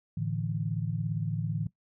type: chord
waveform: sine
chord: A suspended fourth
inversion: none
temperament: equal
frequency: 110 / 146.83 / 164.81 Hz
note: A2 / D3 / E3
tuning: 0 / 0 / 0 cents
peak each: -33 dBFS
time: 0.17-1.67 s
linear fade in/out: 5 ms
effects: noise-tail reverb RT60 0.1 s tail -18 dB re dry